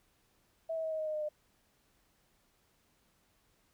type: tone with pitch steps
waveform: sine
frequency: 652 / 644.9 / 637.8 / 630.9 / 624 / 617.2 / 610.4 / 603.8 Hz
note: E5 / E5 / D#5 / D#5 / D#5 / D#5 / D#5 / D5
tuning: -19 / -38 / +43 / +24 / +5 / -14 / -33 / +48 cents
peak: -33 dBFS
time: 0.69-1.29 s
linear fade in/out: 10 ms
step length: 75 ms
effects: pink hiss -72 dBFS RMS until 3.73 s